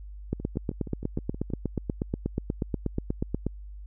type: two click trains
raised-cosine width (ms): 3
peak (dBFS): -14 / -24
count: 27 / 8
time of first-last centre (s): 0.33-3.466 / 0.4-1.502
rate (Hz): 8.29 / 6.35
effects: added 50 Hz sine -39 dBFS peak until 3.86 s